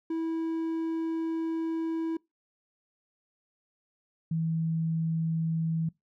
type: tone pair in turn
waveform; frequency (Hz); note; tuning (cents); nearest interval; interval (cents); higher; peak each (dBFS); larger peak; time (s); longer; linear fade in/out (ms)
triangle / sine; 326.2 / 162.54; E4 / E3; -18 / -24; octave; 1206; first; -26 / -26; neither; 0.1-2.17 / 4.31-5.89; first; 5
effects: noise-tail reverb RT60 0.2 s tail -24 dB re dry